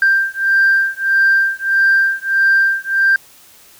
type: beating tone pair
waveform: sine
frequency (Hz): 1579 / 1580.6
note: G6 / G6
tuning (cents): +12 / +14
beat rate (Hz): 1.6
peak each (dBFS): -13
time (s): 0.02-3.16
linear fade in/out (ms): 2
effects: tanh soft clip ceiling -5 dBFS + white hiss -45 dBFS RMS until 3.79 s